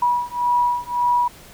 sine beating tone pair, 970 / 971.8 Hz, B5 / B5, -31 / -28 cents, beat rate 1.8 Hz, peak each -20 dBFS, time 0.02-1.28 s, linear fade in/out 5 ms, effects pink hiss -44 dBFS RMS until 1.53 s

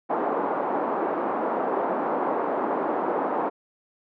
white band-pass noise, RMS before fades -26 dBFS, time 0.09-3.5 s, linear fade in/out 20 ms, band 250 to 1000 Hz, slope 24 dB/octave, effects none

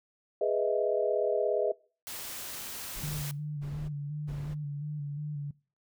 sine chord, E major seventh, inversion first, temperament equal, 415.3 / 493.9 / 622.3 / 659.3 Hz, G#4 / B4 / D#5 / E5, 0 / 0 / 0 / 0 cents, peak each -30 / -31 / -30 / -33 dBFS, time 0.41-1.72 s, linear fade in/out 5 ms
white noise, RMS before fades -40 dBFS, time 2.07-3.31 s, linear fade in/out 0 ms
brown noise bursts, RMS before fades -43 dBFS, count 3, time 2.95-4.55 s, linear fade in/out 20 ms, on 280 ms, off 380 ms
sine tone with vibrato, 146.83 Hz, D3, in tune, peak -33 dBFS, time 3.03-5.51 s, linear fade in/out 5 ms, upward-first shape square, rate 2.8 Hz, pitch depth 34 cents each way
effects noise-tail reverb RT60 0.4 s tail -24 dB re dry

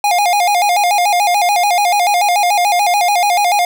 square tone with vibrato, 763 Hz, G5, 47 cents flat, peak -11 dBFS, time 0.04-3.65 s, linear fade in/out 2 ms, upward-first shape square, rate 6.9 Hz, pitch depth 130 cents each way, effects none

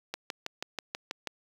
click train, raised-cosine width 0.2 ms, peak -16 dBFS, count 8, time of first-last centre 0.14-1.273 s, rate 6.18 Hz, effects high-pass 200 Hz 12 dB/octave + 7-bit

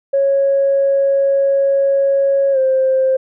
sine tone with pitch glide, 551 to 526.1 Hz, C#5 to C5, -11 to +9 cents, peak -10 dBFS, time 0.13-3.17 s, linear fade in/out 10 ms, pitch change -80 cents, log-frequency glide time 2.52-2.58 s, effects tanh soft clip ceiling -6 dBFS

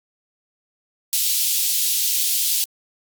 white high-pass noise, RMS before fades -20 dBFS, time 1.13-2.64 s, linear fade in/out 0 ms, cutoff 3100 Hz, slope 24 dB/octave, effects Opus 48 kbps

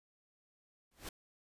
pink noise with exponential growth, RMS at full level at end -39 dBFS, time 0.91-1.09 s, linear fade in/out 5 ms, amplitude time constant 37 ms, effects resampled to 32000 Hz

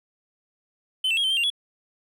triangle tone with pitch steps, 3057 / 2674 / 3277 / 3092 / 3171 / 2781 / 3378 Hz, G7 / E7 / G#7 / G7 / G7 / F7 / G#7, -44 / +24 / -24 / -24 / +19 / -8 / +29 cents, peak -19 dBFS, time 1.04-1.502 s, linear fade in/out 5 ms, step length 66 ms, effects none

